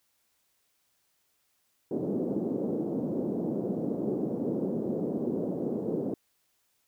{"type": "band-pass noise", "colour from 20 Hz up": "pink", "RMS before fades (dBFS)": -31, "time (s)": [1.91, 6.14], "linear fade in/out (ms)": 2, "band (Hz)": [190, 470], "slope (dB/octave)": 24, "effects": ["white hiss -73 dBFS RMS until 6.87 s"]}